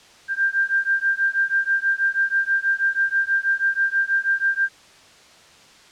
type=beating tone pair; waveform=sine; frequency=1584 / 1590.2 Hz; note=G6 / G6; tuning=+18 / +24 cents; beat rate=6.2 Hz; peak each=-21 dBFS; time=0.28-4.69 s; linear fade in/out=50 ms; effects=white hiss -49 dBFS RMS until 5.91 s + low-pass 6000 Hz 12 dB/octave